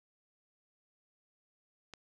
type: click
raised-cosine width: 0.2 ms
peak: -29 dBFS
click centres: 1.937 s
effects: none